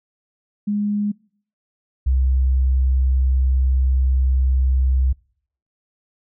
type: tone pair in turn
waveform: sine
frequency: 206.5 / 65.04 Hz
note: G#3 / C2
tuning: -10 / -10 cents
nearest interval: octave + minor sixth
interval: 2000 cents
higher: first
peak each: -18 / -14 dBFS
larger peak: second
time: 0.67-1.12 / 2.06-5.13 s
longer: second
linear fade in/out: 10 ms
effects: noise-tail reverb RT60 0.6 s tail -26 dB re dry